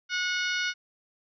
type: harmonic tone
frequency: 729 Hz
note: F#5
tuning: 26 cents flat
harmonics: 2 / 3 / 4 / 5 / 6 / 7 / 8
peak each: -29 / -33 / -35 / -37 / -39 / -40 / -41 dBFS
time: 0.09-0.74 s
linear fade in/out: 50 ms
effects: none